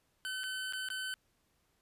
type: tone with dropouts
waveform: 25% pulse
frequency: 1522 Hz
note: F#6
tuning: 48 cents sharp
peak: -33 dBFS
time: 0.25-1.14 s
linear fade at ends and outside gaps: 0 ms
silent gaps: 0.435-0.439 / 0.725-0.734 / 0.887-0.902 s
effects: pink hiss -75 dBFS RMS until 1.81 s + resampled to 32000 Hz